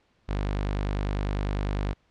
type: tone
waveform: sawtooth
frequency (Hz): 50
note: G1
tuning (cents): +35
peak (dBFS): -22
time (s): 0.28-1.94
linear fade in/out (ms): 20
effects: pink hiss -67 dBFS RMS until 2.1 s + low-pass 4000 Hz 12 dB/octave